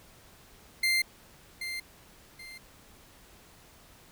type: tone with echo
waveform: 30% pulse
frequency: 2093 Hz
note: C7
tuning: in tune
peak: -21 dBFS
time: 0.83-1.02 s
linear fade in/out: 5 ms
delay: 780 ms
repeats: 2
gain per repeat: -10 dB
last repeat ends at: 2.58 s
effects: pink hiss -56 dBFS RMS until 4.11 s